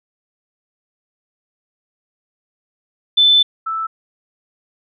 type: tone pair in turn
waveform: sine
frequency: 3520 / 1318.5 Hz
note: A7 / E6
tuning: 0 / 0 cents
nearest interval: octave + perfect fourth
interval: 1700 cents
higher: first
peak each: -8 / -19 dBFS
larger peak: first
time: 3.17-3.43 / 3.66-3.87 s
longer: first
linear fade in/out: 10 ms
effects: none

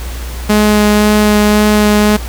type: tone with vibrato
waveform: sawtooth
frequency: 210.1 Hz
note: G#3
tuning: 20 cents sharp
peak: -3 dBFS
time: 0.49-2.17 s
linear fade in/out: 10 ms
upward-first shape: sine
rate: 1.9 Hz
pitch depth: 9 cents each way
effects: added 60 Hz sine -20 dBFS peak until 2.28 s + pink hiss -29 dBFS RMS until 2.28 s

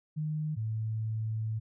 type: tone pair in turn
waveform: sine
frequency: 153.6 / 110.15 Hz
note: D#3 / A2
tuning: -22 / +2 cents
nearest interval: tritone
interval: 576 cents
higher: first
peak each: -30 / -30 dBFS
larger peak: neither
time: 0.16-0.56 / 0.56-1.6 s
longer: second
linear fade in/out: 20 ms
effects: none

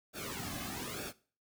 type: noise with flanger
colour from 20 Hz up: pink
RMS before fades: -41 dBFS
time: 0.13-1.13 s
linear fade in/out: 50 ms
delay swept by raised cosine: 0.98 to 2.18 ms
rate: 1.1 Hz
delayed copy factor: -1
effects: noise-tail reverb RT60 0.4 s tail -19 dB re dry

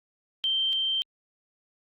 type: tone pair in turn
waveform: sine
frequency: 3134 / 3134 Hz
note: G7 / G7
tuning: -1 / -1 cents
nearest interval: unison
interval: 0 cents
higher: neither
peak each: -23 / -24 dBFS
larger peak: first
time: 0.44-0.73 / 0.73-1.02 s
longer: neither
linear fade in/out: 0 ms
effects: Opus 48 kbps

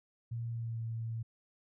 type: tone with pitch glide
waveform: sine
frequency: 116.54 to 113.81 Hz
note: A#2 to A#2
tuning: 0 to -41 cents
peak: -35 dBFS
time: 0.31-1.23 s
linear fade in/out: 10 ms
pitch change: -41 cents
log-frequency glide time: 0.49-0.81 s
effects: none

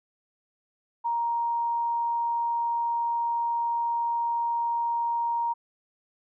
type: tone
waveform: sine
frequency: 937 Hz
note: A#5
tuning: 9 cents sharp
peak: -24 dBFS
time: 1.04-5.54 s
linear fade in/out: 20 ms
effects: none

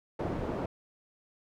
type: low-pass noise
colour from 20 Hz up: white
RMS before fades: -34 dBFS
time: 0.19-0.66 s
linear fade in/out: 5 ms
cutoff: 500 Hz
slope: 12 dB/octave
effects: none

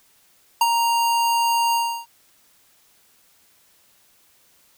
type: tone with ADSR envelope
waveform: square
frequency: 932.3 Hz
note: A#5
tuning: in tune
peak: -13 dBFS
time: 0.61-2.06 s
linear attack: 4 ms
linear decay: 38 ms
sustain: -5 dB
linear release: 320 ms
effects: white hiss -58 dBFS RMS until 4.77 s

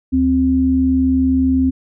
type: tone pair together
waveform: sine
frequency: 73.81 / 261.6 Hz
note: D2 / C4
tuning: +9 / 0 cents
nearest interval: octave + minor seventh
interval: 2191 cents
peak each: -20 / -12 dBFS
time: 0.12-1.71 s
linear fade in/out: 20 ms
effects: none

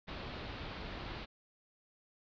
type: low-pass noise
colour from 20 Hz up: pink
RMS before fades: -44 dBFS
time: 0.07-1.26 s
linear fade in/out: 20 ms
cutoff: 4500 Hz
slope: 48 dB/octave
effects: none

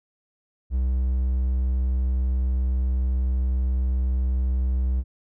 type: tone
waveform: triangle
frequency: 63.7 Hz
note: C2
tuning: 46 cents flat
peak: -18 dBFS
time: 0.7-5.04 s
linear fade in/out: 50 ms
effects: none

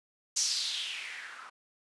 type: noise with low-pass filter sweep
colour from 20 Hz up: violet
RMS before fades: -35 dBFS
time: 0.36-1.5 s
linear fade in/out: 10 ms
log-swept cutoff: 6200 to 1200 Hz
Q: 3.9
effects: resampled to 24000 Hz

